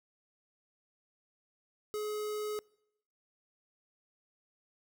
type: tone with notch filter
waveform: square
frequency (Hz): 422.9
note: G#4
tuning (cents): +31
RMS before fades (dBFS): -36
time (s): 1.94-2.59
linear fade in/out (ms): 0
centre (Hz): 2500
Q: 1.4
effects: noise-tail reverb RT60 0.8 s tail -25 dB re dry